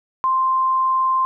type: tone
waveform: sine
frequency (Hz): 1046.5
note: C6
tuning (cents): 0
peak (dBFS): -15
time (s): 0.24-1.25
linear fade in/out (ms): 0
effects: none